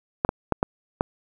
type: clicks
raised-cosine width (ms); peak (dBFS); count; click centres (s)
1; -6; 5; 0.249 / 0.291 / 0.523 / 0.629 / 1.009
effects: 8-bit